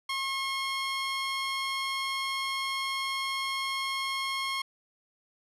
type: tone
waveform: 15% pulse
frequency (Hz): 1079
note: C#6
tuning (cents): -47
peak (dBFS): -23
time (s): 0.09-4.62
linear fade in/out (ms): 5
effects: low-pass 9000 Hz 12 dB/octave